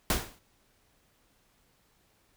pink noise with exponential decay, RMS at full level -23 dBFS, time 0.1-0.39 s, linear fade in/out 2 ms, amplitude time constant 62 ms, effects pink hiss -68 dBFS RMS until 2.36 s

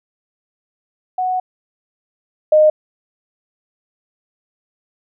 sine tone pair in turn, 739 / 614.9 Hz, F#5 / D#5, -2 / -21 cents, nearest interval minor third, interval 319 cents, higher first, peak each -16 / -7 dBFS, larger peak second, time 1.18-1.4 / 2.52-2.7 s, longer first, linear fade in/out 5 ms, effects none

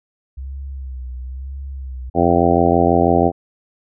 sine tone with vibrato, 65.41 Hz, C2, in tune, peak -26 dBFS, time 0.37-2.1 s, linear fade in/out 10 ms, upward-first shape sine, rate 1 Hz, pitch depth 78 cents each way
harmonic tone, 86.1 Hz, F2, 24 cents flat, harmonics 1 / 2 / 3 / 4 / 5 / 6 / 7 / 8 / 9, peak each -22 / -21 / -19 / -19 / -20 / -22 / -22 / -19 / -19 dBFS, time 2.14-3.32 s, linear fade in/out 50 ms
effects none

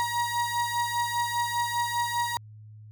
35% pulse beating tone pair, 950 / 955 Hz, A#5 / A#5, +33 / +42 cents, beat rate 5 Hz, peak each -26 / -29 dBFS, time 0-2.37 s, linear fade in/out 0 ms, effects added 107 Hz sine -44 dBFS peak until 2.91 s

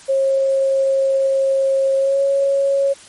sine tone with pitch glide, 540 to 552.3 Hz, C#5 to C#5, -45 to -6 cents, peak -13 dBFS, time 0.08-2.94 s, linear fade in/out 20 ms, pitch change +39 cents, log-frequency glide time 1.97-2.21 s, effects white hiss -42 dBFS RMS until 3.08 s + MP3 48 kbps

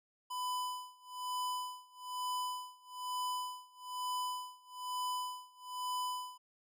square tone with tremolo, 1000 Hz, B5, 21 cents sharp, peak -35 dBFS, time 0.3-6.38 s, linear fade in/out 10 ms, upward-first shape sine, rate 1.1 Hz, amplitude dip 95%, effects none

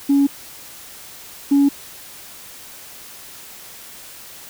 sine tone pair in turn, 280 / 281.2 Hz, C#4 / C#4, +18 / +25 cents, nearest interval unison, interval 7 cents, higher second, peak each -10 / -9 dBFS, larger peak second, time 0.09-0.27 / 1.51-1.69 s, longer neither, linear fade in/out 10 ms, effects tanh soft clip ceiling -8 dBFS + white hiss -39 dBFS RMS until 4.49 s

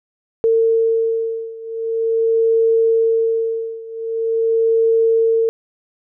sine beating tone pair, 452.8 / 453.24 Hz, A4 / A#4, +50 / -49 cents, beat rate 0.44 Hz, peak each -16 / -18 dBFS, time 0.44-5.49 s, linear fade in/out 0 ms, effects none

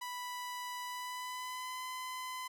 sawtooth tone with pitch glide, 987.8 to 1017.9 Hz, B5 to C6, 0 to -48 cents, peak -36 dBFS, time 0.01-2.48 s, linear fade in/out 10 ms, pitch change +52 cents, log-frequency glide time 0.85-1.85 s, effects none

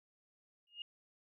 sine tone with exponential growth, 2848 Hz, F7, 33 cents sharp, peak -38 dBFS, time 0.67-0.82 s, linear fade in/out 2 ms, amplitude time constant 32 ms, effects none

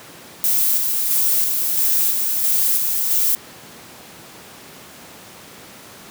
violet noise with tremolo, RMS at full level -17 dBFS, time 0.44-3.35 s, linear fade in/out 0 ms, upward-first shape square, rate 1.5 Hz, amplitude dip 30%, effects pink hiss -40 dBFS RMS until 6.1 s + high-pass 150 Hz 12 dB/octave

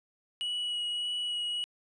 triangle tone with vibrato, 2922 Hz, F#7, 22 cents flat, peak -29 dBFS, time 0.41-1.64 s, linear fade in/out 0 ms, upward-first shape sine, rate 1.7 Hz, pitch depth 11 cents each way, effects resampled to 22050 Hz

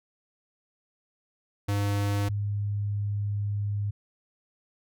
square / sine tone pair in turn, 101.3 / 102.42 Hz, G#2 / G#2, -43 / -24 cents, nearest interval unison, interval 19 cents, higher second, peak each -25 / -26 dBFS, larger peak first, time 1.68-2.29 / 2.29-3.91 s, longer second, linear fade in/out 10 ms, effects none

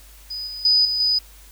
sine tone with level steps, 4978 Hz, D#8, in tune, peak -27 / -30 / -13 / -20 / -16 dBFS, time 0.3-1.19 s, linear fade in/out 10 ms, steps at 0.47 / 0.65 / 0.85 / 1 s, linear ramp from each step 2 ms, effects added 50 Hz sine -45 dBFS peak until 1.51 s + white hiss -49 dBFS RMS until 1.51 s

